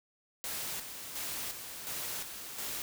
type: noise with tremolo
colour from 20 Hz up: white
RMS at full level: -38 dBFS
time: 0.44-2.82 s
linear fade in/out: 0 ms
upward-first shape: square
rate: 1.4 Hz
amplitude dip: 50%
effects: none